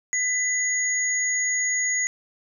sine tone pair together, 2000 / 6708 Hz, B6 / G#8, +21 / +16 cents, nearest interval octave + major sixth, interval 2095 cents, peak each -24 dBFS, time 0.13-2.07 s, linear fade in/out 0 ms, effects none

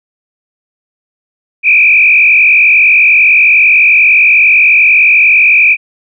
sine tone with frequency modulation, 2437 Hz, D#7, 37 cents flat, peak -3 dBFS, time 1.63-5.77 s, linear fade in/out 50 ms, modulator 48.8 Hz, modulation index 2.3, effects none

